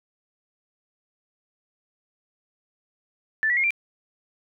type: tone with pitch steps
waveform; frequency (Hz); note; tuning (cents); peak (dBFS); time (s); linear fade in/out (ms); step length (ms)
sine; 1760 / 1941.6 / 2142 / 2363; A6 / B6 / C7 / D7; 0 / -30 / +40 / +10; -19; 3.43-3.706; 0; 69
effects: none

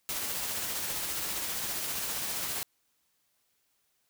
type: noise with tremolo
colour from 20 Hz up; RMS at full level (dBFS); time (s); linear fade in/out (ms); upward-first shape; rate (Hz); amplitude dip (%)
white; -33; 0.09-2.63; 0; sine; 15; 25
effects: white hiss -74 dBFS RMS until 4.09 s

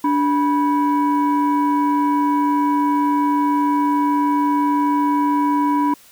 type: tone pair together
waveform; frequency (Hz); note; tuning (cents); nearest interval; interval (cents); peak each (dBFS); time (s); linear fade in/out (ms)
sine; 291.1 / 979; D4 / B5; -15 / -15; octave + major sixth; 2100; -15 / -16; 0.04-5.94; 5
effects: tanh soft clip ceiling -11 dBFS + white hiss -48 dBFS RMS until 6.11 s

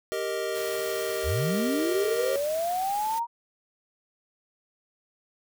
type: chord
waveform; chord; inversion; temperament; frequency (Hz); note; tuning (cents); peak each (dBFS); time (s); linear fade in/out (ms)
square; Eb major; first; equal; 392 / 466.2 / 622.3; G4 / Bb4 / Eb5; 0 / 0 / 0; -33; 0.12-2.36; 0
type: noise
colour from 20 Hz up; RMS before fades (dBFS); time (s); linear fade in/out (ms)
white; -40; 0.54-3.2; 20
type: linear sweep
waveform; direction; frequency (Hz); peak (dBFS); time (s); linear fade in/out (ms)
sine; up; 56.3 to 954; -25; 1.23-3.27; 50
effects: none

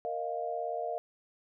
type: chord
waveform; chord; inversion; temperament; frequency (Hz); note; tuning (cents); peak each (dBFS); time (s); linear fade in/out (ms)
sine; Bb suspended fourth; none; just; 466.2 / 621.6 / 699.2; Bb4 / Eb5 / F5; 0 / -2 / +2; -38 / -37 / -35; 0.05-0.98; 0
effects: none

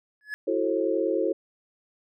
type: tone with exponential growth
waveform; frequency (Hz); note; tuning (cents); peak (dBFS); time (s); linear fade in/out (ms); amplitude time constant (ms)
triangle; 1702; G#6; +42; -25; 0.21-0.34; 0; 28
type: chord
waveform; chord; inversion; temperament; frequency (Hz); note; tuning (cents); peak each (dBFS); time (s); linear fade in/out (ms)
sine; F# half-diminished seventh; third; equal with one note detuned; 329.6 / 370 / 440 / 536.7; E4 / F#4 / A4 / C5; 0 / 0 / 0 / +44; -28; 0.47-1.33; 10
effects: none

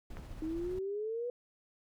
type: noise with tremolo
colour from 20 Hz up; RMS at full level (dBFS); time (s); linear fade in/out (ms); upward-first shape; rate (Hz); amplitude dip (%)
brown; -44; 0.1-0.79; 5; triangle; 15; 35
type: click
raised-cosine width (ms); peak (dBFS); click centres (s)
0.5; -32; 0.17
type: exponential sweep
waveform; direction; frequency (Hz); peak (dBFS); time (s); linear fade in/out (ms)
sine; up; 311.1 to 493.9; -34; 0.42-1.3; 2
effects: none

